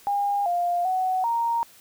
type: tone with pitch steps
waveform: sine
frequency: 809 / 701 / 746 / 931 Hz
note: G#5 / F5 / F#5 / A#5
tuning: -46 / +6 / +14 / -2 cents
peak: -21 dBFS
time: 0.07-1.63 s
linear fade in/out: 0 ms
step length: 390 ms
effects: white hiss -52 dBFS RMS until 1.8 s